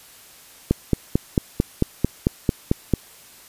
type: click train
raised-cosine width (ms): 3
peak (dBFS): -3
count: 11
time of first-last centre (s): 0.71-2.937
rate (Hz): 4.49
effects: white hiss -47 dBFS RMS until 3.48 s + resampled to 32000 Hz